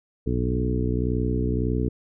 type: harmonic tone with a mistuned harmonic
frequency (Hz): 61.74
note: B1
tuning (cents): 0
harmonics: 1 / 2 / 3 / 4 / 5 / 6 / 7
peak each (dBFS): -26 / -27 / -32 / -29 / -31 / -34 / -31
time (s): 0.26-1.89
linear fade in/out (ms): 10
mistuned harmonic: 1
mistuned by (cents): +36
effects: none